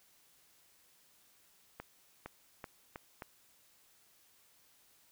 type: accelerating click train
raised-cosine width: 0.5 ms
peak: -28 dBFS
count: 5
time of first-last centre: 1.8-3.222 s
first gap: 460 ms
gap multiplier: 0.83
effects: white hiss -67 dBFS RMS until 5.11 s